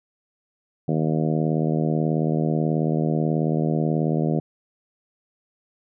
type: harmonic tone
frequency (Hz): 78.4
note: D#2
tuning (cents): +14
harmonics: 2 / 3 / 4 / 5 / 6 / 7 / 8 / 9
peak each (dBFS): -22 / -26 / -28 / -30 / -32 / -33 / -34 / -35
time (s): 0.88-4.4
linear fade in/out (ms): 5
effects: none